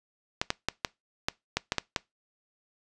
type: clicks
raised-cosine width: 0.2 ms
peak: -8 dBFS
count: 9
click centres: 0.415 / 0.504 / 0.686 / 0.848 / 1.285 / 1.57 / 1.721 / 1.783 / 1.962 s
effects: noise-tail reverb RT60 0.2 s tail -23 dB re dry + resampled to 22050 Hz